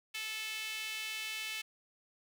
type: tone with high-pass filter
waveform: sawtooth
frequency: 436.5 Hz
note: A4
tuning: 14 cents flat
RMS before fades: -40 dBFS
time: 0.14-1.62 s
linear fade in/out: 10 ms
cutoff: 2600 Hz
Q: 2.8
effects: none